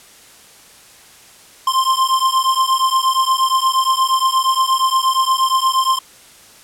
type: beating tone pair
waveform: square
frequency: 1046.5 / 1055 Hz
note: C6 / C6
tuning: 0 / +14 cents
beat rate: 8.5 Hz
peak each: -17 dBFS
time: 1.67-5.99 s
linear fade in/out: 5 ms
effects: white hiss -44 dBFS RMS until 6.63 s + low-pass 11000 Hz 12 dB/octave